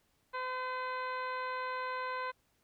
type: harmonic tone with a mistuned harmonic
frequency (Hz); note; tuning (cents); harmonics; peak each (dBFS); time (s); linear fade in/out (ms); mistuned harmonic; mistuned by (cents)
510; C5; -44; 1 / 2 / 3 / 4 / 5 / 6 / 7 / 8; -42 / -37 / -42 / -47 / -51 / -59 / -59 / -54; 0.33-2.32; 20; 5; -18
effects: pink hiss -74 dBFS RMS until 2.63 s